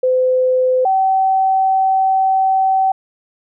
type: tone pair in turn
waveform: sine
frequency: 511 / 765.6 Hz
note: C5 / G5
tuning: -41 / -41 cents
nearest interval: perfect fifth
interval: 700 cents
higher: second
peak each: -11 dBFS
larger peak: neither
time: 0.03-0.85 / 0.85-2.92 s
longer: second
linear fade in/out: 5 ms
effects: none